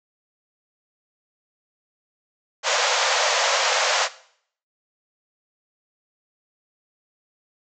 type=band-pass noise; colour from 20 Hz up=pink; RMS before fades=-21 dBFS; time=2.63-4.09 s; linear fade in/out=50 ms; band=490 to 7300 Hz; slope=96 dB/octave; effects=noise-tail reverb RT60 0.6 s tail -17 dB re dry